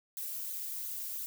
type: noise with flanger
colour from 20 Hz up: violet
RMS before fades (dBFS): -39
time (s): 0.17-1.26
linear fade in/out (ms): 0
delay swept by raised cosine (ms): 0.37 to 2.37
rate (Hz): 2.9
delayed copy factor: -0.5
effects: none